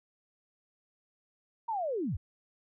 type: linear sweep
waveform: sine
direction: down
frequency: 950 to 56.6 Hz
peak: -30 dBFS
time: 1.68-2.17 s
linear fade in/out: 10 ms
effects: none